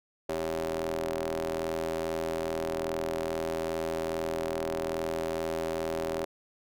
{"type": "ring-modulated tone", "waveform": "sawtooth", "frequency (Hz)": 82.41, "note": "E2", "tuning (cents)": 0, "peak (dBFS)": -23, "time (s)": [0.29, 6.25], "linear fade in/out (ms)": 5, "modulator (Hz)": 474, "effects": []}